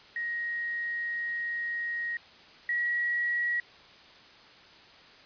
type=tone pair in turn; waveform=sine; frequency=1883 / 1915.9 Hz; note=A#6 / A#6; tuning=+17 / +47 cents; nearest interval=unison; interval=30 cents; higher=second; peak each=-30 / -26 dBFS; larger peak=second; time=0.16-2.17 / 2.69-3.6 s; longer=first; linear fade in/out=2 ms; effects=white hiss -53 dBFS RMS until 5.25 s + resampled to 11025 Hz